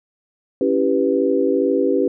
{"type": "chord", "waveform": "sine", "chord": "C# half-diminished seventh", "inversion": "none", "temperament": "equal", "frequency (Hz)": [277.2, 329.6, 392, 493.9], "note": ["C#4", "E4", "G4", "B4"], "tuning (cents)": [0, 0, 0, 0], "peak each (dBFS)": [-20, -23, -19, -20], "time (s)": [0.61, 2.08], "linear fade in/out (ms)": 2, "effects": []}